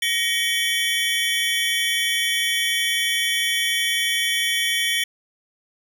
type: tone cluster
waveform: square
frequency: 1884 / 2258 / 3087 / 3407 Hz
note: A#6 / C#7 / G7 / G#7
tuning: +18 / +31 / -27 / +44 cents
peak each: -26 dBFS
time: 0.02-5.04 s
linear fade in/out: 5 ms
effects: none